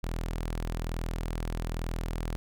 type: tone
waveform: sawtooth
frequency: 41.13 Hz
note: E1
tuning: 3 cents flat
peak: -27 dBFS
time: 0.03-2.36 s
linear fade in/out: 0 ms
effects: none